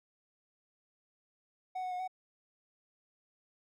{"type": "tone with pitch steps", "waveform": "triangle", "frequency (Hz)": [743, 736, 725, 746], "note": ["F#5", "F#5", "F#5", "F#5"], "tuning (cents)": [7, -9, -35, 14], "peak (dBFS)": -33, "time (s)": [1.75, 2.078], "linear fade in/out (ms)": 10, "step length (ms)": 82, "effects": []}